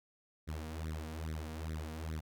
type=tone with flanger; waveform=sawtooth; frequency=78.8 Hz; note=D#2; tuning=23 cents sharp; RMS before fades=-41 dBFS; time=0.47-2.21 s; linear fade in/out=20 ms; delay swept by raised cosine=0.51 to 4.31 ms; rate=2.4 Hz; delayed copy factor=+1; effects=none